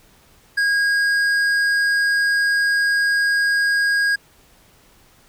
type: tone with tanh clipping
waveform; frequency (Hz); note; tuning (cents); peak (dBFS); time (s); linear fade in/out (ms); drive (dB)
sine; 1635; G#6; -28; -17; 0.57-4.16; 10; 10
effects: pink hiss -53 dBFS RMS until 5.28 s